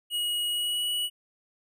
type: tone with pitch glide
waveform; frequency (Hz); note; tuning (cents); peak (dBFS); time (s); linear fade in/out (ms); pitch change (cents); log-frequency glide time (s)
square; 2900 to 2934; F#7 to F#7; -35 to -15; -27; 0.1-1.1; 50; +20; 0.5-0.9
effects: none